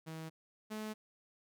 sawtooth tone pair in turn, 160.3 / 215.4 Hz, E3 / A3, -48 / -37 cents, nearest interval perfect fourth, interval 511 cents, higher second, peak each -39 / -36 dBFS, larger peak second, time 0.06-0.3 / 0.7-0.94 s, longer neither, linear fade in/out 20 ms, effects none

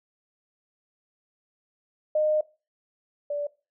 sine tone pair in turn, 613 / 581.9 Hz, D#5 / D5, -26 / -16 cents, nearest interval minor second, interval 90 cents, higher first, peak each -20 / -26 dBFS, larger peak first, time 2.15-2.41 / 3.3-3.47 s, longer first, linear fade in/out 5 ms, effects noise-tail reverb RT60 0.3 s tail -20 dB re dry

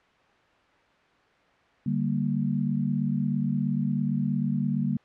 sine chord, G minor, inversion second, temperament equal, 146.83 / 196 / 233.1 Hz, D3 / G3 / Bb3, 0 / 0 / 0 cents, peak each -28 dBFS, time 1.86-4.97 s, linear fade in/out 5 ms, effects white hiss -60 dBFS RMS until 5.04 s + low-pass 2000 Hz 12 dB/octave

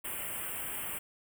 white band-stop noise, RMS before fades -38 dBFS, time 0.04-0.99 s, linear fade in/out 10 ms, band 3200 to 7900 Hz, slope 96 dB/octave, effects none

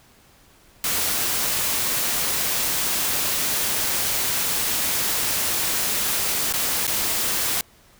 white noise with dropouts, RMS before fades -23 dBFS, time 0.84-7.61 s, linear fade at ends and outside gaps 1 ms, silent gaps 6.525-6.537 / 6.868-6.877 s, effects pink hiss -54 dBFS RMS until 7.99 s

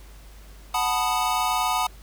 square chord, B dominant seventh, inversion second, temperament equal with one note detuned, 740 / 880 / 987.8 / 1240.2 Hz, F#5 / A5 / B5 / D#6, 0 / 0 / 0 / -6 cents, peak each -28 dBFS, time 0.74-1.87 s, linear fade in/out 5 ms, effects added 50 Hz sine -43 dBFS peak until 2.02 s + pink hiss -52 dBFS RMS until 2.02 s

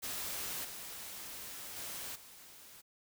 white noise with level steps, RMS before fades -40 / -46 / -43 / -55 dBFS, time 0.02-2.82 s, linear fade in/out 20 ms, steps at 0.64 / 1.76 / 2.15 s, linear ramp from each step 10 ms, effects none

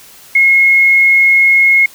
sine tone, 2163 Hz, C#7, 43 cents flat, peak -5 dBFS, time 0.35-1.86 s, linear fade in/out 5 ms, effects white hiss -39 dBFS RMS until 1.94 s

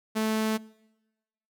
sawtooth tone, 218.6 Hz, A3, 11 cents flat, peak -21 dBFS, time 0.15-0.58 s, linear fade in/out 20 ms, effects noise-tail reverb RT60 1.0 s tail -23 dB re dry

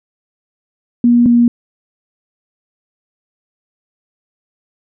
sine tone pair in turn, 239.4 / 238.1 Hz, A#3 / A#3, +46 / +37 cents, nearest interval unison, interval 9 cents, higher first, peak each -6 dBFS, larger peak neither, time 1.04-1.26 / 1.26-1.48 s, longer neither, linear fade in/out 2 ms, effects none

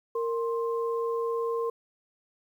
sine tone pair together, 462.3 / 1053 Hz, A#4 / C6, -14 / +11 cents, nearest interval octave + major second, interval 1425 cents, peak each -27 / -34 dBFS, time 0.15-1.7 s, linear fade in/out 5 ms, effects 10-bit

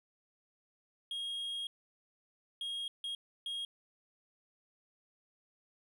triangle tone bursts at uneven times, 3264 Hz, G#7, 31 cents flat, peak -35 dBFS, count 4, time 1.11-1.67 / 2.61-2.88 / 3.04-3.15 / 3.46-3.65 s, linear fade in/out 2 ms, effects none

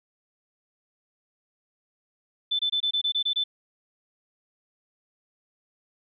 sine tone bursts, 3520 Hz, A7, in tune, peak -22 dBFS, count 9, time 2.51-3.44 s, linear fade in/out 10 ms, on 82 ms, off 24 ms, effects none

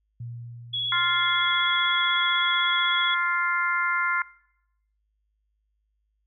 sine tone with exponential decay, 118.6 Hz, A#2, 30 cents sharp, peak -32 dBFS, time 0.2-2.46 s, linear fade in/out 5 ms, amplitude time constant 490 ms
sine tone with vibrato, 3358 Hz, G#7, 18 cents sharp, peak -25 dBFS, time 0.73-3.15 s, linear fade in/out 10 ms, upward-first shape sine, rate 16 Hz, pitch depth 16 cents each way
harmonic tone, 349.2 Hz, F4, in tune, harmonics 3 / 4 / 5 / 6, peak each -28 / -25 / -32 / -28 dBFS, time 0.92-4.22 s, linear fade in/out 2 ms
effects noise-tail reverb RT60 0.8 s tail -22 dB re dry + added 52 Hz sine -70 dBFS peak until 6.26 s

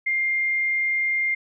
sine tone, 2110 Hz, C7, 14 cents sharp, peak -20 dBFS, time 0.06-1.35 s, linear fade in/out 10 ms, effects none

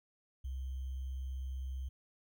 sine tone with sample-and-hold, 65.41 Hz, C2, in tune, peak -37 dBFS, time 0.44-1.89 s, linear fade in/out 10 ms, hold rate 3150 Hz, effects none

